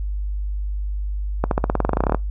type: accelerating click train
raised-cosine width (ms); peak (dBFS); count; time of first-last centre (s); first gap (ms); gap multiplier
1; -4; 17; 1.44-2.146; 72; 0.93
effects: noise-tail reverb RT60 0.2 s tail -24 dB re dry + added 50 Hz sine -22 dBFS peak until 2.3 s